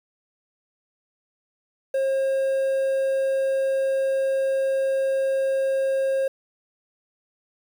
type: tone with quantisation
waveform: triangle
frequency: 537 Hz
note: C5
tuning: 45 cents sharp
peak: -18 dBFS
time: 1.94-6.28 s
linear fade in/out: 5 ms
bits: 8
effects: none